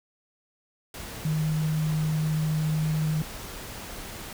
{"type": "tone in noise", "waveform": "sine", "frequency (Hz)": 155.56, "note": "D#3", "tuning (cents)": 0, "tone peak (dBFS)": -23, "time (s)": [1.25, 3.22], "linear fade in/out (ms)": 2, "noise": "pink", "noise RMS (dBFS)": -39, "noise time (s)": [0.94, 4.33], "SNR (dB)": 13, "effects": []}